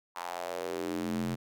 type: tone with high-pass filter sweep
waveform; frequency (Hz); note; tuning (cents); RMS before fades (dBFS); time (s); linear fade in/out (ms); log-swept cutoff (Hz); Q
square; 43.65; F1; 0; -35; 0.15-1.36; 20; 980 to 160; 3.2
effects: none